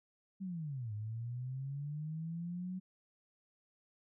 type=linear two-way sweep; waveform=sine; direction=down then up; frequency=197.1 to 103.6 to 187.5 Hz; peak=-38 dBFS; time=0.4-2.8 s; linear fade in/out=20 ms; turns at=0.93 s; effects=none